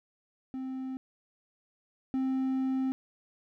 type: tone pair in turn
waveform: triangle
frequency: 261.6 / 263.1 Hz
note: C4 / C4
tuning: 0 / +10 cents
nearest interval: unison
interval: 10 cents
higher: second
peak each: -32 / -25 dBFS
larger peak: second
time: 0.54-0.97 / 2.14-2.92 s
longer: second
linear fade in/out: 0 ms
effects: none